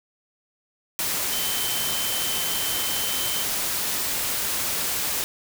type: tone in noise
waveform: sine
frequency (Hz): 3082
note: G7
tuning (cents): -30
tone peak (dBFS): -31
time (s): 1.32-3.43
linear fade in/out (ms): 0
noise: white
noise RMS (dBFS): -26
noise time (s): 0.99-5.24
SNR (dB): -8
effects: none